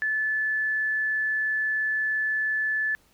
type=tone; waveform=sine; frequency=1737 Hz; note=A6; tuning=23 cents flat; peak=-23 dBFS; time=0.02-2.95 s; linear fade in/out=0 ms; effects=pink hiss -62 dBFS RMS until 3.13 s